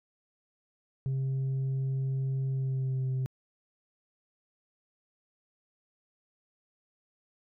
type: tone with pitch glide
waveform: sine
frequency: 133.6 to 130.25 Hz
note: C3 to C3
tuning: +36 to -7 cents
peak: -25 dBFS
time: 1.06-3.26 s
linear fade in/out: 0 ms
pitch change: -43 cents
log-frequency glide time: 2.49-3.09 s
effects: tanh soft clip ceiling -27 dBFS